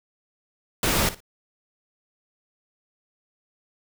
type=noise with echo; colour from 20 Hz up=pink; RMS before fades=-22 dBFS; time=0.83-1.09 s; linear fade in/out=2 ms; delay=57 ms; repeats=2; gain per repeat=-15 dB; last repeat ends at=1.204 s; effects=none